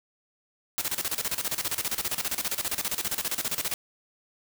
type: noise with tremolo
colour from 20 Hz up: white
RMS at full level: -28 dBFS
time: 0.78-3.74 s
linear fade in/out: 0 ms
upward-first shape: square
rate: 15 Hz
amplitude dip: 80%
effects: none